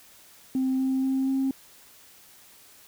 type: tone with pitch steps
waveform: sine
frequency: 261.6 / 263.6 / 265.6 / 267.6 Hz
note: C4 / C4 / C4 / C4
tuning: 0 / +13 / +26 / +39 cents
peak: -21 dBFS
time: 0.55-1.51 s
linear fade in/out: 2 ms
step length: 240 ms
effects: tanh soft clip ceiling -19 dBFS + white hiss -53 dBFS RMS until 2.87 s